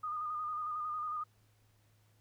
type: tone with vibrato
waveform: sine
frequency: 1226 Hz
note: D#6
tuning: 26 cents flat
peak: -35 dBFS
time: 0.03-1.24 s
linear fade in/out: 10 ms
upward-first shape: square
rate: 11 Hz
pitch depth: 30 cents each way
effects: added 106 Hz sine -67 dBFS peak until 2.2 s + pink hiss -73 dBFS RMS until 2.2 s